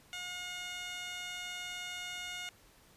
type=tone with band-pass filter; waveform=15% pulse; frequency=719 Hz; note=F#5; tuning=50 cents flat; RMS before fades=-42 dBFS; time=0.13-2.49 s; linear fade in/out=0 ms; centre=4000 Hz; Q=1; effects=pink hiss -62 dBFS RMS until 2.96 s + resampled to 32000 Hz